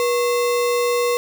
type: tone with sample-and-hold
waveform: sine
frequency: 483.2 Hz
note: B4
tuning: 38 cents flat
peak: -16 dBFS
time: 0-1.17 s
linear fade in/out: 0 ms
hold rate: 1575 Hz
effects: none